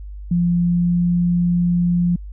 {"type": "tone with pitch glide", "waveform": "sine", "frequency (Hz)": [173.8, 174.81], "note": ["F3", "F3"], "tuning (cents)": [-8, 2], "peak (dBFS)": -14, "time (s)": [0.31, 2.16], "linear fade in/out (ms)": 5, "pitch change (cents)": 10, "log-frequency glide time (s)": [0.52, 1.06], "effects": ["added 50 Hz sine -30 dBFS peak until 2.32 s"]}